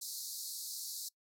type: band-pass noise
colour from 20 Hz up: pink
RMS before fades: -43 dBFS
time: 0.01-1.09 s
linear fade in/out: 10 ms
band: 4000 to 16000 Hz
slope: 96 dB/octave
effects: noise-tail reverb RT60 0.1 s tail -23 dB re dry